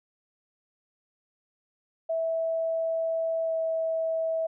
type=tone with pitch glide; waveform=sine; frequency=654 to 649.5 Hz; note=E5 to E5; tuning=-14 to -26 cents; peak=-25 dBFS; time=2.09-4.47 s; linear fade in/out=10 ms; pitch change=-12 cents; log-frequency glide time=3.44-3.53 s; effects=none